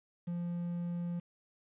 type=tone with quantisation; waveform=triangle; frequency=173.4 Hz; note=F3; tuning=12 cents flat; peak=-32 dBFS; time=0.27-1.2 s; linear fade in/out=10 ms; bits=10; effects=resampled to 8000 Hz